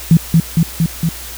sine tone with echo, 164.81 Hz, E3, in tune, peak -3 dBFS, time 0.11-0.17 s, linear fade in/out 2 ms, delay 230 ms, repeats 4, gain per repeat -2 dB, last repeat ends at 1.09 s, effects added 60 Hz sine -33 dBFS peak until 1.37 s + white hiss -30 dBFS RMS until 1.37 s

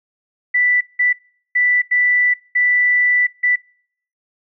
sine tone bursts at uneven times, 1975.5 Hz, B6, in tune, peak -12 dBFS, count 6, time 0.54-0.81 / 0.99-1.13 / 1.55-1.82 / 1.91-2.34 / 2.55-3.27 / 3.43-3.56 s, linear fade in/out 10 ms, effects noise-tail reverb RT60 0.6 s tail -25 dB re dry

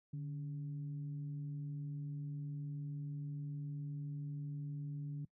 sine tone with frequency modulation, 146.83 Hz, D3, in tune, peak -39 dBFS, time 0.13-5.25 s, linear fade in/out 5 ms, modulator 133 Hz, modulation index 0.43, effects noise-tail reverb RT60 0.1 s tail -23 dB re dry + high-pass 80 Hz 12 dB/octave

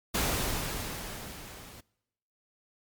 pink noise with level ramp, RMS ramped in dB -27 to -49 dBFS, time 0.14-1.81 s, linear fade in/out 10 ms, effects noise-tail reverb RT60 0.9 s tail -24 dB re dry + MP3 96 kbps

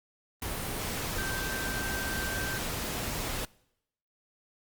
sine tone in noise, 1561 Hz, G6, 8 cents flat, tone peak -35 dBFS, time 1.18-2.58 s, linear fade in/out 2 ms, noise pink, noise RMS -34 dBFS, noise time 0.42-3.45 s, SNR -4 dB, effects noise-tail reverb RT60 0.8 s tail -24 dB re dry + Opus 32 kbps

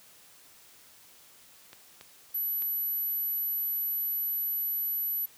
clicks, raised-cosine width 0.2 ms, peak -29 dBFS, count 3, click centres 1.731 / 2.011 / 2.622 s
sine tone, 11840 Hz, F#9, in tune, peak -28 dBFS, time 2.34-5.26 s, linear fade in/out 10 ms
effects white hiss -56 dBFS RMS until 5.37 s + high-pass 60 Hz 12 dB/octave

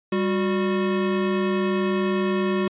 square tone pair together, 197.5 / 365.4 Hz, G3 / F#4, +13 / -22 cents, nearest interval major seventh, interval 1065 cents, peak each -24 / -24 dBFS, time 0.12-2.68 s, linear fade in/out 5 ms, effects resampled to 8000 Hz

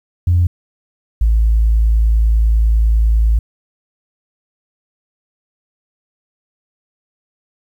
sine tone pair in turn, 87.31 / 55 Hz, F2 / A1, 0 / 0 cents, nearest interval minor sixth, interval 800 cents, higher first, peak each -8 dBFS, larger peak neither, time 0.27-0.47 / 1.21-3.39 s, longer second, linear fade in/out 5 ms, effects tanh soft clip ceiling -5 dBFS + 8-bit

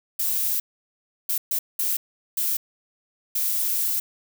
violet noise bursts at uneven times, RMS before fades -24 dBFS, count 6, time 0.19-0.6 / 1.29-1.38 / 1.51-1.59 / 1.79-1.97 / 2.37-2.57 / 3.35-4 s, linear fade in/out 5 ms, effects none

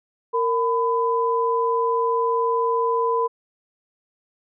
sine tone pair together, 462.3 / 1003 Hz, A#4 / B5, -14 / +26 cents, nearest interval octave + minor second, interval 1340 cents, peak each -21 dBFS, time 0.33-3.28 s, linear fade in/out 20 ms, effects none

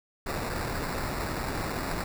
pink noise with sample-and-hold, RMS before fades -32 dBFS, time 0.26-2.04 s, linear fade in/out 5 ms, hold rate 3150 Hz, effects none

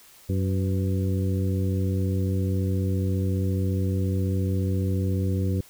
harmonic tone with a mistuned harmonic, 94.5 Hz, F#2, 37 cents sharp, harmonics 1 / 2 / 3 / 4 / 5, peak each -23 / -29 / -33 / -35 / -37 dBFS, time 0.29-5.61 s, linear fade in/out 5 ms, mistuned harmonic 5, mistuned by +72 cents, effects white hiss -52 dBFS RMS until 5.69 s

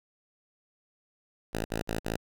5% pulse tone bursts, 55 Hz, A1, in tune, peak -19 dBFS, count 4, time 1.53-2.166 s, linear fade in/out 10 ms, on 120 ms, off 52 ms, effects none

